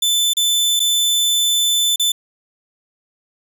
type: tone with dropouts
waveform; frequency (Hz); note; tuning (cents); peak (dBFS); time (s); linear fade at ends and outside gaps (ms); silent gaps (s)
sawtooth; 3520; A7; 0; -11; 0.02-2.12; 5; 0.335-0.368 / 0.795-0.801 / 1.96-1.996
effects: none